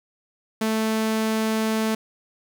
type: tone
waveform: sawtooth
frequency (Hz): 220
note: A3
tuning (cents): 0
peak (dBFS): -17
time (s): 0.61-1.95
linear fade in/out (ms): 5
effects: 9-bit